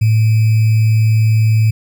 sine tone with sample-and-hold, 110 Hz, A2, in tune, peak -8 dBFS, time 0.01-1.71 s, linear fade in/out 10 ms, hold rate 2450 Hz, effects none

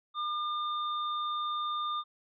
sine tone pair together, 1205 / 3620 Hz, D6 / A7, +44 / +48 cents, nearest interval octave + perfect fifth, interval 1904 cents, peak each -31 / -39 dBFS, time 0.14-2.04 s, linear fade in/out 50 ms, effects none

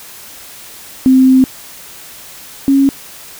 sine tone pair in turn, 260.6 / 274.2 Hz, C4 / C#4, -7 / -19 cents, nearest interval minor second, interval 88 cents, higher second, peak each -4 / -6 dBFS, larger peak first, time 1.06-1.44 / 2.68-2.89 s, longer first, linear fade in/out 0 ms, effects white hiss -34 dBFS RMS until 3.39 s

